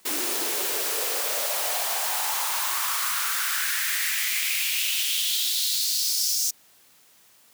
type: noise with high-pass filter sweep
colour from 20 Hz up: white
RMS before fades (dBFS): -26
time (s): 0.05-6.51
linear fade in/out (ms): 10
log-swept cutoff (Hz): 300 to 5800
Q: 3.6
effects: white hiss -57 dBFS RMS until 7.53 s + high-pass 100 Hz 12 dB/octave